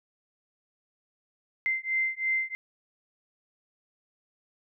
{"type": "beating tone pair", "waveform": "sine", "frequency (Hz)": [2079, 2082], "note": ["C7", "C7"], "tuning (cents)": [-12, -9], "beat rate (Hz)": 3, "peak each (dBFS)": -29, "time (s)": [1.66, 2.55], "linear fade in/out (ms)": 0, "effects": []}